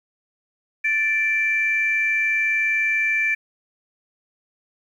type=tone pair together; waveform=sine; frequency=1760 / 2347 Hz; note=A6 / D7; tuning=0 / -2 cents; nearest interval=perfect fourth; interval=498 cents; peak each=-22 / -19 dBFS; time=0.84-3.35 s; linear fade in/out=10 ms; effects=tanh soft clip ceiling -10 dBFS + 9-bit